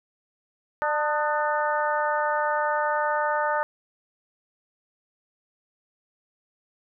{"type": "harmonic tone with a mistuned harmonic", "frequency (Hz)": 298.3, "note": "D4", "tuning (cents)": 27, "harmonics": [2, 3, 4, 5, 6], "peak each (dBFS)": [-27, -26, -29, -30, -34], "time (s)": [0.82, 3.63], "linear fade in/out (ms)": 0, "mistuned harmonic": 4, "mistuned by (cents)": 62, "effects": []}